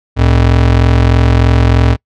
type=ring-modulated tone; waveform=square; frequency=88 Hz; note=F2; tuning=14 cents sharp; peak=-4 dBFS; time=0.16-1.97 s; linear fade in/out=50 ms; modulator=21.6 Hz; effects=noise-tail reverb RT60 0.1 s tail -26 dB re dry + low-pass 4000 Hz 12 dB/octave

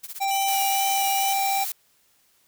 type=noise with tremolo; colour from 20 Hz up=blue; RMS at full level=-34 dBFS; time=0.03-0.81 s; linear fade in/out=10 ms; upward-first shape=sine; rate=16 Hz; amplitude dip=90%
type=harmonic tone; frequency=784 Hz; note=G5; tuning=in tune; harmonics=1 / 3 / 5 / 7 / 9 / 10; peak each=-22 / -32 / -36 / -39 / -41 / -42 dBFS; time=0.2-1.65 s; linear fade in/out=20 ms
type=tone with vibrato; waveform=10% pulse; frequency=2960 Hz; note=F#7; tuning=in tune; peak=-21 dBFS; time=0.31-1.33 s; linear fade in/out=0 ms; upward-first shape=sine; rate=2.2 Hz; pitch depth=45 cents each way
type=noise; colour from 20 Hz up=blue; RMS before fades=-30 dBFS; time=0.48-1.72 s; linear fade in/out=2 ms
effects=white hiss -63 dBFS RMS until 2.47 s

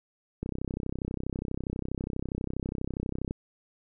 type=click train; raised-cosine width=3 ms; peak=-19 dBFS; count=94; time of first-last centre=0.43-3.309 s; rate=32.3 Hz; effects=none

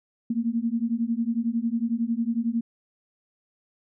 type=beating tone pair; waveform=sine; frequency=226.2 / 237.2 Hz; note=A3 / A#3; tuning=+48 / +30 cents; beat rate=11 Hz; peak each=-26 dBFS; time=0.3-2.61 s; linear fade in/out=5 ms; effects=none

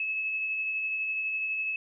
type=tone with tremolo; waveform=sine; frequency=2592 Hz; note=E7; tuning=30 cents flat; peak=-27 dBFS; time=0-1.76 s; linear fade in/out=2 ms; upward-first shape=sine; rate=12 Hz; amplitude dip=25%; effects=none

